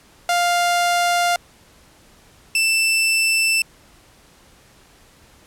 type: tone pair in turn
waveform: sawtooth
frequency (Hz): 700 / 2660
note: F5 / E7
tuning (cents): +4 / +15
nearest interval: octave + major seventh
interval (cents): 2311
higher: second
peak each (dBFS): -12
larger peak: neither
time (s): 0.29-1.36 / 2.55-3.62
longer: neither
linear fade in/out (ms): 2
effects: pink hiss -51 dBFS RMS until 5.46 s + low-pass 12000 Hz 12 dB/octave